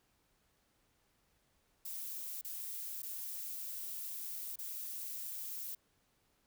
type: noise with dropouts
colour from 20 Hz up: violet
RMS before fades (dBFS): -43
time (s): 1.85-5.75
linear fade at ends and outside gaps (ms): 5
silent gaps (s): 2.413-2.446 / 3.021-3.03 / 4.558-4.587
effects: pink hiss -75 dBFS RMS until 6.46 s